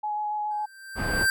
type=tone with vibrato; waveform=sine; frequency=842 Hz; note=G#5; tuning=24 cents sharp; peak=-26 dBFS; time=0.03-0.66 s; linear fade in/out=10 ms; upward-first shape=square; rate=7.1 Hz; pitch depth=9 cents each way
type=tone with exponential growth; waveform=square; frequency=1568 Hz; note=G6; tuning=in tune; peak=-19 dBFS; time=0.51-1.3 s; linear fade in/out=1 ms; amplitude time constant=170 ms
type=low-pass noise; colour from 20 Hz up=pink; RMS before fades=-29 dBFS; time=0.95-1.27 s; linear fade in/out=50 ms; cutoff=1500 Hz; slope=12 dB/octave
effects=none